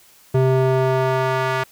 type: tone with band-pass filter sweep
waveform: square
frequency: 130.81 Hz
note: C3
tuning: in tune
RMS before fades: -18 dBFS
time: 0.34-1.64 s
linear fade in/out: 10 ms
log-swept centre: 330 to 1400 Hz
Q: 0.91
effects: white hiss -51 dBFS RMS until 1.71 s